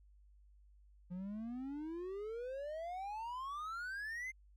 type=exponential sweep; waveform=triangle; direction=up; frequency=174.61 to 2119 Hz; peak=-39 dBFS; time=1.1-4.32 s; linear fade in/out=20 ms; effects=added 50 Hz sine -61 dBFS peak until 4.56 s